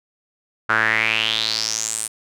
sawtooth tone with band-pass filter sweep, 110.7 Hz, A2, 11 cents sharp, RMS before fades -21 dBFS, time 0.69-2.08 s, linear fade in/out 10 ms, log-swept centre 1400 to 9500 Hz, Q 5.8, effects none

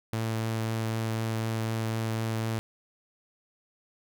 sawtooth tone, 112 Hz, A2, 31 cents sharp, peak -24 dBFS, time 0.13-2.59 s, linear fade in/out 0 ms, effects none

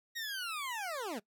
20% pulse linear sweep, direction down, 1901 to 185 Hz, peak -32 dBFS, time 0.15-1.2 s, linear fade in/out 20 ms, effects noise-tail reverb RT60 0.1 s tail -22 dB re dry

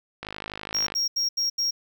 click train, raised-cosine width 0.3 ms, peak -17 dBFS, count 38, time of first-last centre 0.23-0.94 s, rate 52.1 Hz
triangle tone bursts, 5588 Hz, F8, in tune, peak -21 dBFS, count 5, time 0.74-1.71 s, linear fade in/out 10 ms, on 130 ms, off 80 ms
effects 9-bit

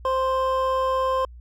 triangle tone pair together, 523.3 / 1047.2 Hz, C5 / C6, 0 / +1 cents, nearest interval octave, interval 1201 cents, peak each -21 dBFS, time 0.05-1.25 s, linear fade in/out 2 ms, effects added 60 Hz sine -40 dBFS peak until 1.4 s

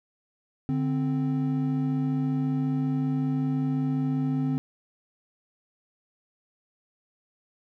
triangle tone pair together, 146.98 / 261.6 Hz, D3 / C4, +2 / 0 cents, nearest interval minor seventh, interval 998 cents, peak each -25 / -24 dBFS, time 0.69-4.58 s, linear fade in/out 0 ms, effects none

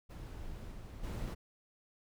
brown noise with level steps, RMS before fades -45 / -47 / -38 dBFS, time 0.09-1.35 s, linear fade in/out 20 ms, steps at 0.71 / 1.03 s, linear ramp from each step 10 ms, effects none

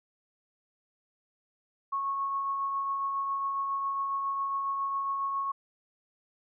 sine tone with tremolo, 1100 Hz, C#6, 14 cents flat, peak -27 dBFS, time 1.92-5.52 s, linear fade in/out 10 ms, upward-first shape triangle, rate 7.3 Hz, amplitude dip 30%, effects none

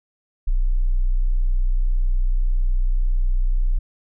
sine tone, 30.87 Hz, B0, in tune, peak -15 dBFS, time 0.47-3.79 s, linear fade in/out 10 ms, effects none

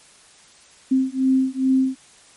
sine beating tone pair, 261.6 / 264 Hz, C4 / C4, 0 / +16 cents, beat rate 2.4 Hz, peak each -19 dBFS, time 0.91-1.96 s, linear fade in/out 10 ms, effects white hiss -50 dBFS RMS until 2.36 s + MP3 48 kbps

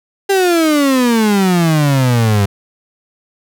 35% pulse exponential sweep, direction down, 400 to 98 Hz, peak -8 dBFS, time 0.29-2.46 s, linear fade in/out 10 ms, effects none

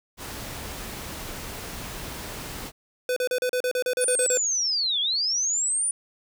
pink noise, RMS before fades -36 dBFS, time 0.17-2.72 s, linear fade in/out 50 ms
square tone bursts, 501 Hz, B4, 25 cents sharp, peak -23 dBFS, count 12, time 3.09-4.374 s, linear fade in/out 2 ms, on 74 ms, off 36 ms
sine linear two-way sweep, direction down then up, 9550 to 3241 to 9550 Hz, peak -22 dBFS, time 4.01-5.91 s, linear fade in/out 2 ms, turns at 5 s
effects none

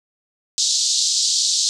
pink band-pass noise, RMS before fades -19 dBFS, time 0.58-1.69 s, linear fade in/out 0 ms, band 3800 to 7600 Hz, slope 48 dB/octave, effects none

